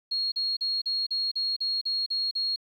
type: tone bursts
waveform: sine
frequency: 4289 Hz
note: C8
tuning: 42 cents sharp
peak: -25 dBFS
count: 10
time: 0.11-2.561 s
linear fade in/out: 10 ms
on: 210 ms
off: 39 ms
effects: 10-bit